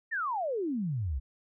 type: exponential sweep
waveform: sine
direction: down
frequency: 1881 to 59.6 Hz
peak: -29 dBFS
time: 0.11-1.2 s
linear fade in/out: 20 ms
effects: none